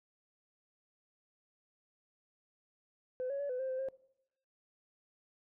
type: tone with pitch steps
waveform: sine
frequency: 508 / 557 / 569 / 503 / 526 / 518 / 533 Hz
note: B4 / C#5 / C#5 / B4 / C5 / C5 / C5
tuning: +49 / +8 / +45 / +32 / +9 / -17 / +32 cents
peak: -33 dBFS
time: 3.2-3.886 s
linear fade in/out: 0 ms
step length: 98 ms
effects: noise-tail reverb RT60 0.8 s tail -23 dB re dry + tanh soft clip ceiling -31 dBFS